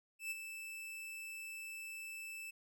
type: tone with ADSR envelope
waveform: 45% pulse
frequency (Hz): 2637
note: E7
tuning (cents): 0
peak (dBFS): -37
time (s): 0.19-2.51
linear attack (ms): 120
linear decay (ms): 25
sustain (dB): -8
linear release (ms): 12
effects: none